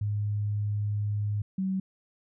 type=tone pair in turn; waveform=sine; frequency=103.83 / 190.21 Hz; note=G#2 / F#3; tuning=0 / +48 cents; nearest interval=minor seventh; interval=1048 cents; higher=second; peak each=-26 dBFS; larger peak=neither; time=0.01-1.42 / 1.58-1.8 s; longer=first; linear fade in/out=5 ms; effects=none